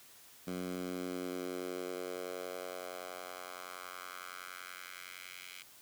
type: tone with high-pass filter sweep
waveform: 10% pulse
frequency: 90.7 Hz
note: F#2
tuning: 34 cents flat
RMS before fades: -43 dBFS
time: 0.47-5.63 s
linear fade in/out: 5 ms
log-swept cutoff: 190 to 2500 Hz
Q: 1.9
effects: white hiss -58 dBFS RMS until 5.81 s + high-pass 60 Hz 12 dB/octave